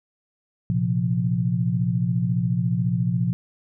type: chord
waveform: sine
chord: Bb suspended second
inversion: none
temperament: equal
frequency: 116.54 / 130.81 / 174.61 Hz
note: Bb2 / C3 / F3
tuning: 0 / 0 / 0 cents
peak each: -24 / -25 / -23 dBFS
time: 0.7-3.33 s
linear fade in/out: 0 ms
effects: none